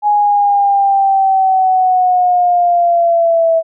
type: linear sweep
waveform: sine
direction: down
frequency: 835 to 652 Hz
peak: -8 dBFS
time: 0.02-3.63 s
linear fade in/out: 50 ms
effects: none